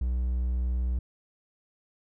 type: tone with vibrato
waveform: triangle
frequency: 61.74 Hz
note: B1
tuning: in tune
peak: -23 dBFS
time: 0.01-0.99 s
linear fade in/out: 5 ms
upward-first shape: square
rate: 19 Hz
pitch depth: 8 cents each way
effects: none